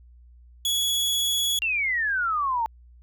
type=tone; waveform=sawtooth; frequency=3371 Hz; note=G#7; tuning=25 cents sharp; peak=-19 dBFS; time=0.65-1.59 s; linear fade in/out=2 ms
type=exponential sweep; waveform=sine; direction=down; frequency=2794 to 884 Hz; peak=-22 dBFS; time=1.62-2.66 s; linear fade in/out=0 ms
effects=added 60 Hz sine -48 dBFS peak until 3.02 s